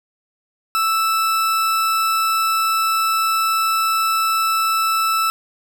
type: tone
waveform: 40% pulse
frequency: 1318.5 Hz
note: E6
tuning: in tune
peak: -15 dBFS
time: 0.75-5.3 s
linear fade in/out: 0 ms
effects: none